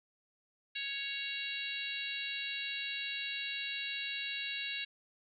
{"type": "harmonic tone", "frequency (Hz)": 554.4, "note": "C#5", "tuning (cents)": 0, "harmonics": [3, 4, 5, 6, 7, 8], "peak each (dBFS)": [-45, -44, -40, -49, -41, -52], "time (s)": [0.75, 4.85], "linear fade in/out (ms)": 10, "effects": []}